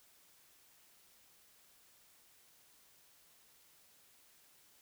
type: silence
effects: white hiss -66 dBFS RMS until 4.81 s